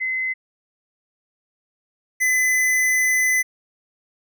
sine / square tone pair in turn, 2046 / 2017 Hz, C7 / B6, -39 / +36 cents, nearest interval unison, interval 25 cents, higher first, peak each -21 / -17 dBFS, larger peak second, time 0-0.34 / 2.2-3.43 s, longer second, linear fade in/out 20 ms, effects none

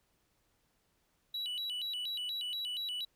triangle tone with vibrato, 3400 Hz, G#7, 40 cents sharp, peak -34 dBFS, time 1.34-3.05 s, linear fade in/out 5 ms, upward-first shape square, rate 4.2 Hz, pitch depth 240 cents each way, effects pink hiss -75 dBFS RMS until 3.15 s

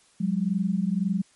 sine tone pair together, 180.5 / 202.4 Hz, F#3 / G#3, -43 / -44 cents, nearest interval major second, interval 199 cents, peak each -25 dBFS, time 0.2-1.22 s, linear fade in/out 10 ms, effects white hiss -60 dBFS RMS until 1.35 s + MP3 48 kbps

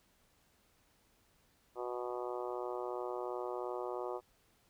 harmonic tone, 122.9 Hz, B2, 8 cents flat, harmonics 3 / 4 / 5 / 6 / 7 / 8 / 9 / 10, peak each -41 / -43 / -45 / -47 / -48 / -49 / -50 / -51 dBFS, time 1.75-4.21 s, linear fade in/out 50 ms, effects pink hiss -71 dBFS RMS until 4.69 s

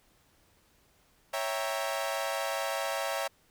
sawtooth chord, C# diminished seventh, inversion none, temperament equal with one note detuned, 554.4 / 659.3 / 788.1 / 932.3 Hz, C#5 / E5 / G5 / Bb5, 0 / 0 / +9 / 0 cents, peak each -31 / -31 / -34 / -35 dBFS, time 1.33-3.28 s, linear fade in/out 10 ms, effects pink hiss -66 dBFS RMS until 3.5 s

